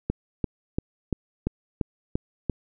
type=click train; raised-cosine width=3 ms; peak=-11 dBFS; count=8; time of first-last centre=0.1-2.497 s; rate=2.92 Hz; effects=none